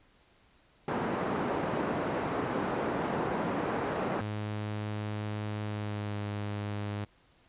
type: band-pass noise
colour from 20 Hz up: pink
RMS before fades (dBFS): -32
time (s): 0.88-4.21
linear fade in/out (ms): 2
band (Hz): 190 to 1200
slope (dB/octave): 12
type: tone with pitch glide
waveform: sawtooth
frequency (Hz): 105.4 to 103.11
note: G#2 to G#2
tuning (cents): +26 to -12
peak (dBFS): -29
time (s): 4.2-7.05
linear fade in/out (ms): 10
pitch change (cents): -38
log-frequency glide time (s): 5.64-6.2
effects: pink hiss -64 dBFS RMS until 7.48 s + resampled to 8000 Hz